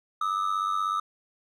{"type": "ring-modulated tone", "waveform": "triangle", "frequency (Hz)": 1247, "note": "D#6", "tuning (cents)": 3, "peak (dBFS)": -20, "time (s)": [0.21, 1], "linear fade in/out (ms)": 5, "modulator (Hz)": 48.2, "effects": []}